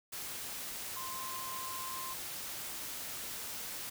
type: tone in noise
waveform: sine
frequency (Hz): 1046.5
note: C6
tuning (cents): 0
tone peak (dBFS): -42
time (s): 0.96-2.14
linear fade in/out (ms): 10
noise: white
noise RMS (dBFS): -42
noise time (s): 0.12-3.9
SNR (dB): -3
effects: none